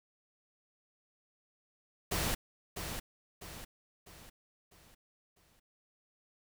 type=noise with echo; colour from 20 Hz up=pink; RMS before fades=-33 dBFS; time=2.11-2.35 s; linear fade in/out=10 ms; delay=650 ms; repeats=5; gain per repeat=-7 dB; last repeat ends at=5.6 s; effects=none